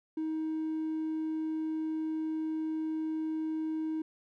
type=tone; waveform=triangle; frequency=315.6 Hz; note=D#4; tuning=25 cents sharp; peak=-28 dBFS; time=0.17-4.02 s; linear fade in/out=5 ms; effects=tanh soft clip ceiling -26 dBFS